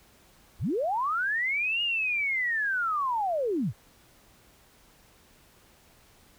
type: linear two-way sweep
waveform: sine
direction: up then down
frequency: 36.36 to 2875 to 80.2 Hz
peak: -25 dBFS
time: 0.59-3.73 s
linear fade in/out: 50 ms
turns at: 1.82 s
effects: pink hiss -59 dBFS RMS until 6.38 s